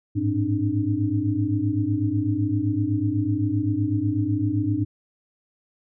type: tone cluster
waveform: sine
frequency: 102 / 109.9 / 272.4 / 301.3 Hz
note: G#2 / A2 / C#4 / D4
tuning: -31 / -2 / -30 / +44 cents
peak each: -26 / -26 / -29 / -24 dBFS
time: 0.15-4.85 s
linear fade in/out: 20 ms
effects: none